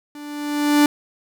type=tone with level ramp; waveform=45% pulse; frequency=293.7 Hz; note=D4; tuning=in tune; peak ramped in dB=-35 to -10 dBFS; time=0.15-0.86 s; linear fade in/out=2 ms; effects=none

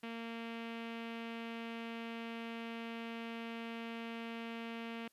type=tone with low-pass filter; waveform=sawtooth; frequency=230 Hz; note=A#3; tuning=23 cents flat; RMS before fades=-44 dBFS; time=0.03-5.08 s; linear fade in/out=5 ms; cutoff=2800 Hz; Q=2.6; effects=white hiss -74 dBFS RMS until 5.12 s + resampled to 32000 Hz

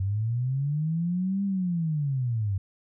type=linear two-way sweep; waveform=sine; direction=up then down; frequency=93.3 to 200.4 to 93.3 Hz; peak=-24 dBFS; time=0-2.58 s; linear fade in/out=5 ms; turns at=1.44 s; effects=none

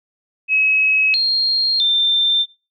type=tone with pitch steps; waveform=sine; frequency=2561 / 4222 / 3578 Hz; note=D#7 / C8 / A7; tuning=+49 / +15 / +28 cents; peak=-13 dBFS; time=0.48-2.46 s; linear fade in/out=50 ms; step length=660 ms; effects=noise-tail reverb RT60 0.3 s tail -19 dB re dry

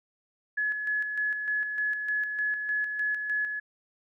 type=tone with tremolo; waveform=sine; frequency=1700 Hz; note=G#6; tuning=40 cents sharp; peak=-25 dBFS; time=0.57-3.6 s; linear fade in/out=10 ms; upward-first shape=square; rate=3.3 Hz; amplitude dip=45%; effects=none

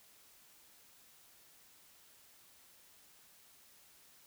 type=silence; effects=white hiss -63 dBFS RMS until 4.26 s

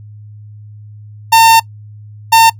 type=tone bursts at uneven times; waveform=45% pulse; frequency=906 Hz; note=A#5; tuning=50 cents flat; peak=-3 dBFS; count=2; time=1.32-1.6 / 2.32-2.5 s; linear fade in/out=10 ms; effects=noise-tail reverb RT60 0.1 s tail -23 dB re dry + added 105 Hz sine -31 dBFS peak until 2.59 s

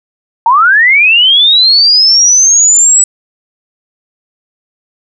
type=linear sweep; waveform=sine; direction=up; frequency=880 to 7902 Hz; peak=-3 dBFS; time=0.46-3.04 s; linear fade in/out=2 ms; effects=none

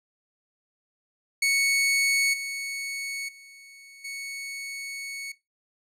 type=tone with level steps; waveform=sawtooth; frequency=2217 Hz; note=C#7; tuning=in tune; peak=-17 / -27 / -43 / -30 dBFS; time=1.42-5.32 s; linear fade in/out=5 ms; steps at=2.33 / 3.28 / 4.04 s; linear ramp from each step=10 ms; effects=noise-tail reverb RT60 0.2 s tail -17 dB re dry + low-pass 12000 Hz 12 dB/octave

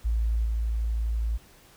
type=tone with level steps; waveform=sine; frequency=56 Hz; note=A1; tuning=31 cents sharp; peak=-22 / -24 dBFS; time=0.04-1.38 s; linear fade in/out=20 ms; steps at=0.45 s; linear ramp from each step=10 ms; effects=pink hiss -55 dBFS RMS until 1.76 s

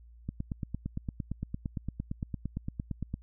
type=click train; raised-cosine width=5 ms; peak=-21 dBFS; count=26; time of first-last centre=0.29-3.141 s; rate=8.77 Hz; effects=added 58 Hz sine -51 dBFS peak until 3.22 s

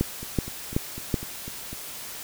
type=two click trains; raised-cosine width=3 ms; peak=-9 / -23 dBFS; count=4 / 7; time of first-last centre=0.01-1.142 / 0.23-1.73 s; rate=2.65 / 4 Hz; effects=white hiss -38 dBFS RMS until 2.23 s

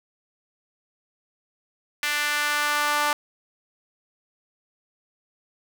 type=tone with high-pass filter sweep; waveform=sawtooth; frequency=294.7 Hz; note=D4; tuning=6 cents sharp; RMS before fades=-24 dBFS; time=2.03-3.13 s; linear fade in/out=2 ms; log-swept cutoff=1900 to 1000 Hz; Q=1.9; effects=none

